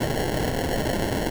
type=noise with sample-and-hold; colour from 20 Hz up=white; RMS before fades=-25 dBFS; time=0-1.3 s; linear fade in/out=10 ms; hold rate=1225 Hz; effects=none